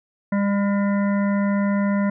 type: harmonic tone with a mistuned harmonic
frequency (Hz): 200.8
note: G3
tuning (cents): +42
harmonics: 1 / 3 / 5 / 7 / 9 / 10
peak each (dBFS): -18 / -28 / -32 / -35 / -37 / -38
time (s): 0.32-2.1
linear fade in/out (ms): 5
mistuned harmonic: 7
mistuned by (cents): +16
effects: none